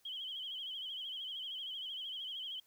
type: tone with vibrato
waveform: sine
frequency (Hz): 3136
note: G7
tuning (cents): 0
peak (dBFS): -40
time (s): 0.05-2.6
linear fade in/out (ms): 5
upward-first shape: sine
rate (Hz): 13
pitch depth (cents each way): 86
effects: white hiss -71 dBFS RMS until 2.66 s